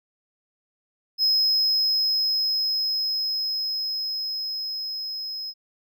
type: tone with level ramp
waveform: triangle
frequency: 5120 Hz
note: D#8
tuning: 49 cents sharp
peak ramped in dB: -16 to -29 dBFS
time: 1.18-5.54 s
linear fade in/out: 50 ms
effects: none